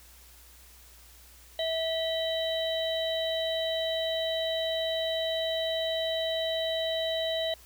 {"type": "harmonic tone with a mistuned harmonic", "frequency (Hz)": 650, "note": "E5", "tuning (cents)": -24, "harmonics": [1, 3, 5, 6], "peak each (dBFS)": [-29, -40, -36, -34], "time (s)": [1.59, 7.54], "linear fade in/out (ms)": 2, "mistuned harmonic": 5, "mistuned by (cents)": -92, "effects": ["added 60 Hz sine -55 dBFS peak until 7.65 s", "white hiss -55 dBFS RMS until 7.65 s"]}